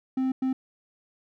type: tone bursts at uneven times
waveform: triangle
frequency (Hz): 261.3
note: C4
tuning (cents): -2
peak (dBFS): -21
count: 2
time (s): 0.17-0.32 / 0.42-0.53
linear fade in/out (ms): 5
effects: none